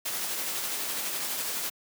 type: noise with tremolo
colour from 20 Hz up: white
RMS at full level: -31 dBFS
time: 0.05-1.7 s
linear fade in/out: 10 ms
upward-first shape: sine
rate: 12 Hz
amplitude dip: 25%
effects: high-pass 200 Hz 12 dB/octave